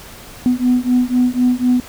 sine beating tone pair, 246.9 / 250.9 Hz, B3 / B3, 0 / +28 cents, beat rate 4 Hz, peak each -14 dBFS, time 0.46-1.8 s, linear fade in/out 0 ms, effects tanh soft clip ceiling -6 dBFS + pink hiss -37 dBFS RMS until 1.88 s

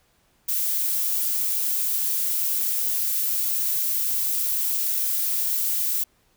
violet noise, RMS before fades -24 dBFS, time 0.48-6.04 s, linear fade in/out 10 ms, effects pink hiss -64 dBFS RMS until 6.36 s

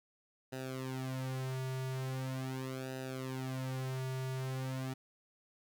sawtooth tone with flanger, 130.81 Hz, C3, in tune, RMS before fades -39 dBFS, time 0.52-4.94 s, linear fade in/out 10 ms, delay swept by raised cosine 0.9 to 3.9 ms, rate 0.41 Hz, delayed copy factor -1, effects 12-bit

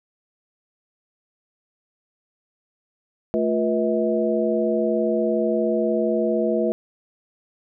sine tone cluster, 220.5 / 351.6 / 484.6 / 640 Hz, A3 / F4 / B4 / D#5, +4 / +12 / -33 / +49 cents, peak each -24 dBFS, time 3.34-6.72 s, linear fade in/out 0 ms, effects none

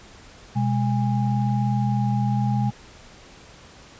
sine tone cluster, 124 / 204.6 / 818 Hz, B2 / G#3 / G#5, +7 / -26 / -26 cents, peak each -21 / -24 / -29 dBFS, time 0.55-2.71 s, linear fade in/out 20 ms, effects pink hiss -47 dBFS RMS until 3.99 s + resampled to 16000 Hz

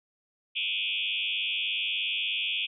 sine tone with frequency modulation, 2932 Hz, F#7, 16 cents flat, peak -27 dBFS, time 0.55-2.67 s, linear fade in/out 20 ms, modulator 96.7 Hz, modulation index 5.4, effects none

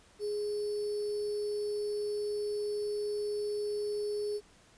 sine tone with sample-and-hold, 415.3 Hz, G#4, in tune, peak -31 dBFS, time 0.19-4.41 s, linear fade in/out 50 ms, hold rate 4900 Hz, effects pink hiss -61 dBFS RMS until 4.77 s + resampled to 22050 Hz

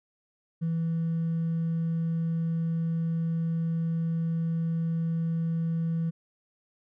triangle tone with hard clipping, 164.81 Hz, E3, in tune, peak -25 dBFS, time 0.61-6.11 s, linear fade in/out 20 ms, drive 2 dB, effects none

